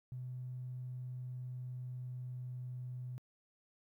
triangle tone with pitch glide, 126.4 to 125.45 Hz, B2 to B2, +41 to +28 cents, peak -37 dBFS, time 0.12-3.18 s, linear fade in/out 0 ms, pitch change -13 cents, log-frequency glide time 0.39-2.76 s, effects tanh soft clip ceiling -39 dBFS + 13-bit

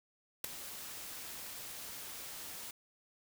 white noise with ADSR envelope, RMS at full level -31 dBFS, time 0.44-2.71 s, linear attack 4 ms, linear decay 5 ms, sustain -15 dB, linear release 4 ms, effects none

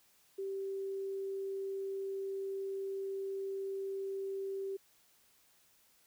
sine tone, 389.5 Hz, G4, 11 cents flat, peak -36 dBFS, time 0.38-4.77 s, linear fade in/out 10 ms, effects white hiss -68 dBFS RMS until 6.06 s

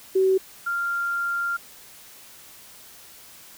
sine tone pair in turn, 380 / 1391.4 Hz, F#4 / F6, +46 / -7 cents, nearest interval octave + minor seventh, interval 2247 cents, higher second, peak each -16 / -23 dBFS, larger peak first, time 0.15-0.38 / 0.66-1.57 s, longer second, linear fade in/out 10 ms, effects white hiss -47 dBFS RMS until 3.57 s

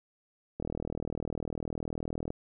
click train, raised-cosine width 2 ms, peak -21 dBFS, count 69, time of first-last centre 0.6-2.304 s, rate 39.9 Hz, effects none

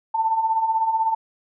sine beating tone pair, 878 / 894 Hz, A5 / A5, -4 / +27 cents, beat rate 16 Hz, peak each -26 / -19 dBFS, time 0.14-1.15 s, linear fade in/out 10 ms, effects none

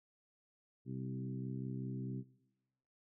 harmonic tone with a mistuned harmonic, 64.8 Hz, C2, 16 cents flat, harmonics 2 / 3 / 4 / 5 / 6, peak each -42 / -46 / -47 / -52 / -53 dBFS, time 0.85-2.24 s, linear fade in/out 50 ms, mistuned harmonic 2, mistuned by -17 cents, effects noise-tail reverb RT60 1.0 s tail -19 dB re dry

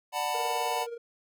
square chord, B minor seventh, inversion first, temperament just, 592.7 / 740.8 / 889 / 987.8 Hz, D5 / F#5 / A5 / B5, +16 / +2 / +18 / 0 cents, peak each -38 / -33 / -34 / -35 dBFS, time 0.12-0.87 s, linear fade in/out 50 ms
triangle tone with tremolo, 468.9 Hz, A#4, 10 cents sharp, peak -31 dBFS, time 0.34-0.98 s, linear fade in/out 10 ms, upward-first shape sine, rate 19 Hz, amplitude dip 60%
effects none

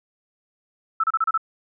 sine tone bursts, 1316 Hz, E6, 3 cents flat, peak -17 dBFS, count 6, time 1-1.377 s, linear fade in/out 5 ms, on 37 ms, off 31 ms, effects none

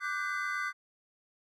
triangle chord, G major seventh, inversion second, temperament equal with one note detuned, 1174.7 / 1480 / 1568 / 2028 Hz, D6 / F#6 / G6 / B6, 0 / 0 / 0 / +45 cents, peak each -35 / -35 / -36 / -36 dBFS, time 0-0.73 s, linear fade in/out 50 ms, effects none

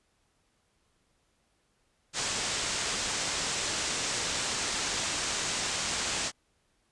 white low-pass noise, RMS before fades -32 dBFS, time 2.13-6.32 s, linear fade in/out 50 ms, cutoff 8200 Hz, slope 48 dB/octave, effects pink hiss -72 dBFS RMS until 6.91 s + resampled to 24000 Hz

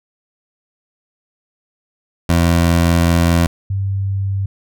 20% pulse / sine tone pair in turn, 84.8 / 97.84 Hz, E2 / G2, +50 / -3 cents, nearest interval major second, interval 247 cents, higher second, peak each -6 / -16 dBFS, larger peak first, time 2.29-3.47 / 3.7-4.46 s, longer first, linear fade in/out 5 ms, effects none

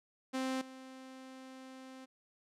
sawtooth tone with level steps, 261.6 Hz, C4, in tune, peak -30 / -45 dBFS, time 0.33-2.06 s, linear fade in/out 20 ms, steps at 0.61 s, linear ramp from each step 5 ms, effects low-pass 9000 Hz 12 dB/octave

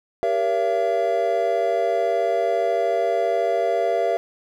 triangle chord, G diminished seventh, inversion none, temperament just, 392 / 470.4 / 564.5 / 677.4 Hz, G4 / Bb4 / Db5 / Fb5, 0 / +16 / +31 / +47 cents, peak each -25 / -23 / -25 / -19 dBFS, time 0.23-4.17 s, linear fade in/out 0 ms, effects none

